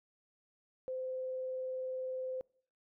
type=tone with vibrato; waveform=sine; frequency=516 Hz; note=C5; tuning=24 cents flat; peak=-36 dBFS; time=0.88-2.41 s; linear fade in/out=0 ms; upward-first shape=sine; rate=20 Hz; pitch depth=10 cents each way; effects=noise-tail reverb RT60 0.6 s tail -26 dB re dry